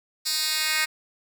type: tone with high-pass filter sweep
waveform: 10% pulse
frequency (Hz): 311.1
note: D#4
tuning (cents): 0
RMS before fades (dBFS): -25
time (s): 0.25-0.86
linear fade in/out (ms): 20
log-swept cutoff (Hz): 4700 to 2200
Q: 1.7
effects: none